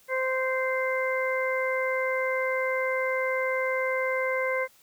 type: harmonic tone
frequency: 520 Hz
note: C5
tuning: 11 cents flat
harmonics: 1 / 2 / 3 / 4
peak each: -27 / -33 / -34 / -30 dBFS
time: 0.08-4.68 s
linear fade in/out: 50 ms
effects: white hiss -59 dBFS RMS until 4.82 s